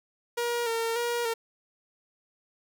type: tone with vibrato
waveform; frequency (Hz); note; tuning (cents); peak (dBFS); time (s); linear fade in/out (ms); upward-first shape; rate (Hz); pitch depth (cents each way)
sawtooth; 466.2; A#4; 0; -23; 0.37-1.34; 10; square; 1.7; 35
effects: none